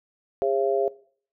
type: harmonic tone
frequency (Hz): 135.6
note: C#3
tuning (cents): -38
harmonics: 3 / 4 / 5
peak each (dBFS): -24 / -25 / -26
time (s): 0.42-0.88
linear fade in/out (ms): 0
effects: noise-tail reverb RT60 0.5 s tail -20 dB re dry